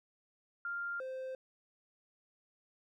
sine / triangle tone pair in turn, 1396.9 / 521.1 Hz, F6 / C5, 0 / -7 cents, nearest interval octave + perfect fourth, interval 1707 cents, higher first, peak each -36 / -37 dBFS, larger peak first, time 0.65-1 / 1-1.35 s, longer neither, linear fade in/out 2 ms, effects none

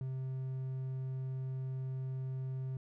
triangle tone, 131.2 Hz, C3, 5 cents sharp, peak -34 dBFS, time 0.01-2.77 s, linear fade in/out 2 ms, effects none

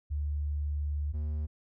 sine / triangle tone pair in turn, 73.42 / 75.14 Hz, D2 / D2, 0 / +40 cents, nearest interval unison, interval 40 cents, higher second, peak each -29 / -28 dBFS, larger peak second, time 0.1-1.13 / 1.13-1.47 s, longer first, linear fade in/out 20 ms, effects none

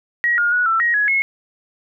sine tone with pitch steps, 1903 / 1422 / 1464 / 1335 / 1888 / 1679 / 2174 Hz, A#6 / F6 / F#6 / E6 / A#6 / G#6 / C#7, +35 / +31 / -19 / +22 / +22 / +18 / -34 cents, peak -14 dBFS, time 0.24-1.22 s, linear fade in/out 0 ms, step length 140 ms, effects none

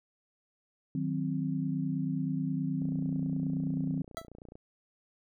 sine chord, C diminished, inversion first, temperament equal, 155.56 / 185 / 261.6 Hz, Eb3 / Gb3 / C4, 0 / 0 / 0 cents, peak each -33 / -35 / -33 dBFS, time 0.95-4.02 s, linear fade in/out 2 ms
click train, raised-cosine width 2 ms, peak -35 dBFS, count 52, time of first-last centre 2.82-4.555 s, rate 29.4 Hz
25% pulse tone with exponential decay, 659.3 Hz, E5, in tune, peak -28 dBFS, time 4.17-4.27 s, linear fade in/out 0 ms, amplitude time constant 21 ms
effects none

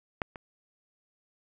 clicks, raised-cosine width 0.5 ms, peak -14 / -26 dBFS, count 2, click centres 0.218 / 0.358 s, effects none

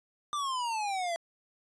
square exponential sweep, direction down, 1200 to 662 Hz, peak -31 dBFS, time 0.33-1.16 s, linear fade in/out 0 ms, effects resampled to 22050 Hz

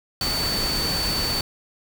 sine tone in noise, 4515 Hz, C#8, 31 cents sharp, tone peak -24 dBFS, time 0.21-1.41 s, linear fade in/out 2 ms, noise pink, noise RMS -27 dBFS, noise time 0.21-1.41 s, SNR 0 dB, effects none

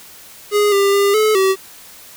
square tone with pitch steps, 414.1 / 397.9 / 400.9 / 431.3 / 383.1 Hz, G#4 / G4 / G4 / A4 / G4, -5 / +26 / +39 / -35 / -40 cents, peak -12 dBFS, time 0.51-1.56 s, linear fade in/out 50 ms, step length 210 ms, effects white hiss -40 dBFS RMS until 2.16 s

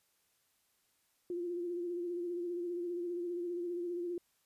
sine tone with vibrato, 349.2 Hz, F4, in tune, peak -35 dBFS, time 1.3-4.18 s, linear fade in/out 2 ms, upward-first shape sine, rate 15 Hz, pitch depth 39 cents each way, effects white hiss -75 dBFS RMS until 4.45 s + resampled to 32000 Hz

